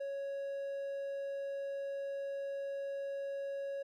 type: tone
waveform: triangle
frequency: 554.4 Hz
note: C#5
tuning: in tune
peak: -35 dBFS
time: 0-3.83 s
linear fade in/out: 10 ms
effects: none